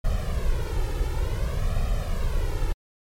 brown noise with flanger, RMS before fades -24 dBFS, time 0.04-2.73 s, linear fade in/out 10 ms, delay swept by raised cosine 1.6 to 2.29 ms, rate 0.55 Hz, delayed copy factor +0.95, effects MP3 64 kbps

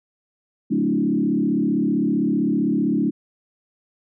sine tone with frequency modulation, 254 Hz, B3, 49 cents sharp, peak -17 dBFS, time 0.7-3.11 s, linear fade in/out 20 ms, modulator 35.5 Hz, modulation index 2, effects none

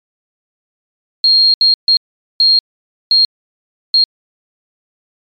sine tone bursts at uneven times, 4235 Hz, C8, 20 cents sharp, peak -6 dBFS, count 6, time 1.24-1.54 / 1.61-1.74 / 1.88-1.97 / 2.4-2.59 / 3.11-3.25 / 3.94-4.04 s, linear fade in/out 2 ms, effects MP3 96 kbps

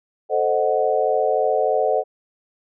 sine chord, A diminished seventh, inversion none, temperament equal with one note detuned, 440 / 523.3 / 616.9 / 740 Hz, A4 / C5 / Eb5 / Gb5, 0 / 0 / -15 / 0 cents, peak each -22 dBFS, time 0.29-2.04 s, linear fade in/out 50 ms, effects none

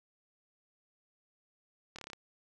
slowing click train, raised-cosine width 0.2 ms, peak -27 dBFS, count 7, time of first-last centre 1.96-2.132 s, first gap 26 ms, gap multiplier 1.04, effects none

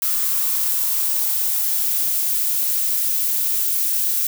violet noise with high-pass filter sweep, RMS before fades -20 dBFS, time 0.02-4.27 s, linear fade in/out 2 ms, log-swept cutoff 1200 to 340 Hz, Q 4.7, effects none

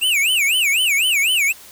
square tone with vibrato, 2584 Hz, E7, 35 cents flat, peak -15 dBFS, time 0.01-1.53 s, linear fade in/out 20 ms, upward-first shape sine, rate 4 Hz, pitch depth 290 cents each way, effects white hiss -42 dBFS RMS until 1.71 s

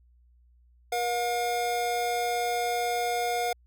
square tone pair together, 477.9 / 716 Hz, A#4 / F5, +43 / +43 cents, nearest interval perfect fifth, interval 700 cents, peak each -32 / -28 dBFS, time 0.92-3.53 s, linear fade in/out 5 ms, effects added 60 Hz sine -57 dBFS peak until 3.66 s

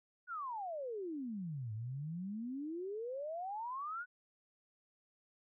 sine exponential two-way sweep, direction down then up, 1500 to 105 to 1500 Hz, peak -39 dBFS, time 0.27-4.06 s, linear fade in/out 50 ms, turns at 1.73 s, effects none

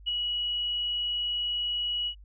sine tone with ADSR envelope, 2920 Hz, F#7, 24 cents flat, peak -24 dBFS, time 0.06-2.15 s, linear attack 23 ms, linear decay 12 ms, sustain -3 dB, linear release 80 ms, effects added 50 Hz sine -47 dBFS peak until 2.24 s

